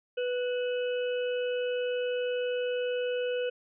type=harmonic tone with a mistuned harmonic; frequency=493.9 Hz; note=B4; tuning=in tune; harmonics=1 / 3 / 5 / 6; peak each=-28 / -41 / -43 / -43 dBFS; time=0.17-3.5 s; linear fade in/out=10 ms; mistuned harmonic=5; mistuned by=+68 cents; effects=none